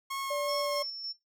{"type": "tone with vibrato", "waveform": "sawtooth", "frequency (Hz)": 1084, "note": "C#6", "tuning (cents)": -39, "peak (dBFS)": -30, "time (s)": [0.1, 0.83], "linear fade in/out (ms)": 10, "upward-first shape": "sine", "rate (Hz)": 2.7, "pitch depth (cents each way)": 14}
{"type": "tone", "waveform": "sine", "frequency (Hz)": 580, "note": "D5", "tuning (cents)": -22, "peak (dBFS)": -30, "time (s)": [0.3, 0.83], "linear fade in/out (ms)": 10}
{"type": "tone with tremolo", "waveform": "sine", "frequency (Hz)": 5400, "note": "E8", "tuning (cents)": 41, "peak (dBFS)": -35, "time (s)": [0.47, 1.13], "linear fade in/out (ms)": 20, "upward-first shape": "square", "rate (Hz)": 3.5, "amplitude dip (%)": 40}
{"effects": ["noise-tail reverb RT60 0.2 s tail -18 dB re dry"]}